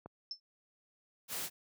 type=click; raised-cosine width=1 ms; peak=-32 dBFS; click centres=0.06 s
type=tone with exponential decay; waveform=sine; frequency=5300 Hz; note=E8; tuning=9 cents sharp; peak=-34 dBFS; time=0.31-0.4 s; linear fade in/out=2 ms; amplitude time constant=18 ms
type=noise; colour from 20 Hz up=white; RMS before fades=-39 dBFS; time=1.28-1.5 s; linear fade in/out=50 ms
effects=high-pass 80 Hz 12 dB/octave